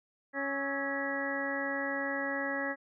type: harmonic tone with a mistuned harmonic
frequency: 277.2 Hz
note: C#4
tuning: in tune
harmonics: 1 / 2 / 3 / 4 / 5 / 6 / 7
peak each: -38 / -37 / -42 / -45 / -45 / -37 / -37 dBFS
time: 0.33-2.76 s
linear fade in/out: 50 ms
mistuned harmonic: 5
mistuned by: -100 cents
effects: none